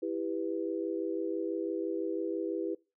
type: chord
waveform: sine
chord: E minor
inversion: none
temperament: just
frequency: 329.6 / 395.6 / 494.4 Hz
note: E4 / G4 / B4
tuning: 0 / +16 / +2 cents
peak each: -34 / -36 / -37 dBFS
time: 0.02-2.75 s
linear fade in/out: 10 ms
effects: noise-tail reverb RT60 0.3 s tail -24 dB re dry